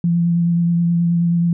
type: tone with vibrato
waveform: sine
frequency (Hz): 170.8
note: F3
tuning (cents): -38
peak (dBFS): -13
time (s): 0.04-1.53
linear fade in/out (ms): 2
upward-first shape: triangle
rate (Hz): 9.4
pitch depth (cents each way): 20
effects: none